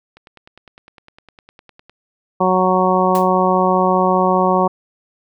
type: click train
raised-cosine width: 0.3 ms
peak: -26 dBFS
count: 18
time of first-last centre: 0.17-1.896 s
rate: 9.85 Hz
type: harmonic tone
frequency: 185 Hz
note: F#3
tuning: in tune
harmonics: 1 / 2 / 3 / 4 / 5 / 6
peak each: -19 / -19 / -19 / -19 / -19 / -19 dBFS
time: 2.4-4.68 s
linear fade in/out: 10 ms
type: noise with exponential decay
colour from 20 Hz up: white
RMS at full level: -26 dBFS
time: 3.15-3.3 s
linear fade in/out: 0 ms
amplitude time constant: 32 ms
effects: none